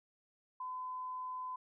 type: tone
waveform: sine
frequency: 1015 Hz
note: B5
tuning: 47 cents sharp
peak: -39 dBFS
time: 0.6-1.56 s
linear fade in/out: 5 ms
effects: none